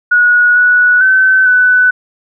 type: tone with pitch steps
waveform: sine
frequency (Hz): 1457 / 1471 / 1529 / 1496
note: F#6 / F#6 / G6 / F#6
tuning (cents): -27 / -11 / -44 / +19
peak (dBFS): -5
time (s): 0.11-1.91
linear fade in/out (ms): 10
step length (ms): 450
effects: none